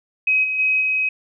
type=tone with level steps; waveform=sine; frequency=2535 Hz; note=D#7; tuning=32 cents sharp; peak=-14 / -20 / -15 / -17 dBFS; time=0.27-1.09 s; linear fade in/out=5 ms; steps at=0.43 / 0.58 / 0.8 s; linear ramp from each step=20 ms; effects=none